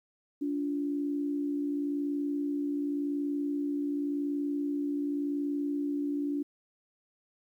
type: tone pair together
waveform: sine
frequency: 287.5 / 348.4 Hz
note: D4 / F4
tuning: -37 / -4 cents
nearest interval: minor third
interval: 333 cents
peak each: -29 / -39 dBFS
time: 0.41-6.43 s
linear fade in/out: 10 ms
effects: 11-bit